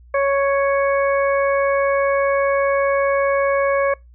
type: harmonic tone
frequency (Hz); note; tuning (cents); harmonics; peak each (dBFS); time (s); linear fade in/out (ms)
555; C#5; +2; 1 / 2 / 3 / 4; -16 / -22 / -26 / -28; 0.14-3.94; 5
effects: noise-tail reverb RT60 0.2 s tail -25 dB re dry + added 60 Hz sine -43 dBFS peak until 4.14 s